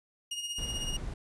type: tone with tremolo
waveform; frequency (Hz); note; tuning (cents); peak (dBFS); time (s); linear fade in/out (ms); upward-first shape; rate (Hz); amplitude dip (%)
sawtooth; 2862; F7; +42; -29; 0.31-0.97; 5; sine; 16; 55
type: noise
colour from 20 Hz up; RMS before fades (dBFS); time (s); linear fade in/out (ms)
brown; -37; 0.58-1.14; 5
effects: resampled to 24000 Hz